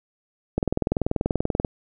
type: click train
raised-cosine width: 2 ms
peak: -8 dBFS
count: 23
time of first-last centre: 0.58-1.648 s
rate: 20.6 Hz
effects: none